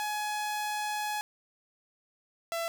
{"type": "tone pair in turn", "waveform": "sawtooth", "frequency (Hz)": [842, 669.8], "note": ["G#5", "E5"], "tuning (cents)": [24, 27], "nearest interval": "major third", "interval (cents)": 397, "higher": "first", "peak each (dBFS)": -27, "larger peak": "neither", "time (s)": [[0, 1.21], [2.52, 2.68]], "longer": "first", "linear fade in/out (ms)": 0, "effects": []}